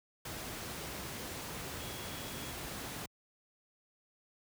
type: tone in noise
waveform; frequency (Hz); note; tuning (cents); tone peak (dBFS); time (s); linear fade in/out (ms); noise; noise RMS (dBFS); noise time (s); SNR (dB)
sine; 3339; G#7; +9; -52; 1.8-2.52; 5; pink; -42; 0.25-3.06; -13
effects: high-pass 60 Hz 12 dB/octave